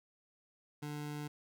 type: tone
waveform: 25% pulse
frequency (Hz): 148.1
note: D3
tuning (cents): +15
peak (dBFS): -36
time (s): 0.82-1.28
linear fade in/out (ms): 10
effects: none